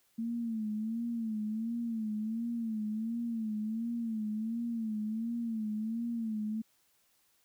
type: tone with vibrato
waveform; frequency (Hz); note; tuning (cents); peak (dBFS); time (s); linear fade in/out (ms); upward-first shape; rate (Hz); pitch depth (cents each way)
sine; 223.8; A3; +30; -32; 0.18-6.62; 10; sine; 1.4; 91
effects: white hiss -71 dBFS RMS until 7.44 s